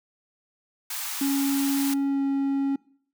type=high-pass noise; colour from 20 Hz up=white; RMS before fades=-32 dBFS; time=0.9-1.94 s; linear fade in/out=5 ms; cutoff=760 Hz; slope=48 dB/octave
type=tone with pitch glide; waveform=triangle; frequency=277.2 to 275.3 Hz; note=C#4 to C#4; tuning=0 to -12 cents; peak=-20 dBFS; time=1.21-2.76 s; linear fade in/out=5 ms; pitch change=-12 cents; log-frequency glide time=2.08-2.22 s
effects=noise-tail reverb RT60 0.6 s tail -23 dB re dry